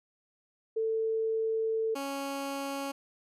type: tone pair in turn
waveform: sine / 15% pulse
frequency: 445 / 276.6 Hz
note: A4 / C#4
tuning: +20 / -4 cents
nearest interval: minor sixth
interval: 824 cents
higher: first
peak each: -27 dBFS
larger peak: neither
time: 0.76-1.95 / 1.95-2.92 s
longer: first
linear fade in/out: 10 ms
effects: resampled to 32000 Hz